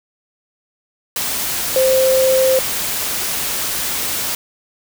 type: tone in noise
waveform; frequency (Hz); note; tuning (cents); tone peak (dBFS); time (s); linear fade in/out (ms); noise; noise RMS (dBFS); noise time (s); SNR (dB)
sine; 523.3; C5; 0; -11; 1.76-2.59; 2; white; -21; 1.16-4.35; +7
effects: none